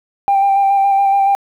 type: tone with vibrato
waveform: sine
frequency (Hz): 790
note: G5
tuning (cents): +13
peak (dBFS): -8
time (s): 0.28-1.35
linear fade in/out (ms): 0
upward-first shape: square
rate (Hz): 7.1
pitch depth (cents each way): 16
effects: tanh soft clip ceiling -7 dBFS + 8-bit